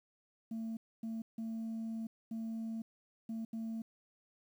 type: tone bursts at uneven times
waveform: sine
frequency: 224.7 Hz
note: A3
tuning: 37 cents sharp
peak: -35 dBFS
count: 6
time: 0.51-0.77 / 1.03-1.22 / 1.38-2.07 / 2.31-2.82 / 3.29-3.45 / 3.53-3.82 s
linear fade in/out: 5 ms
effects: tanh soft clip ceiling -36 dBFS + 11-bit